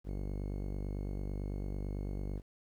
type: tone with low-pass filter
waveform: sawtooth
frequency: 49 Hz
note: G1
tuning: in tune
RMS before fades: -38 dBFS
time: 0.04-2.42 s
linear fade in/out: 50 ms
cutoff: 440 Hz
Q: 1.1
effects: 11-bit